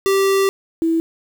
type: tone pair in turn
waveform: square / sine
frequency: 390.1 / 328 Hz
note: G4 / E4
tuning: -8 / -9 cents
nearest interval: minor third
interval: 301 cents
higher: first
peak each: -14 dBFS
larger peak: neither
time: 0.06-0.49 / 0.82-1 s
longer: first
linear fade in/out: 0 ms
effects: 7-bit